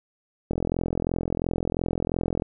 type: click train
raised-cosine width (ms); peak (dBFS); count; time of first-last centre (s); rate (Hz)
2; -12; 83; 0.51-2.421; 42.9
effects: none